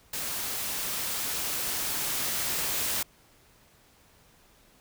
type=noise with level ramp; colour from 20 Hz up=white; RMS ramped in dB=-33 to -29 dBFS; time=0.13-3.03 s; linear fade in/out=5 ms; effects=pink hiss -60 dBFS RMS until 4.8 s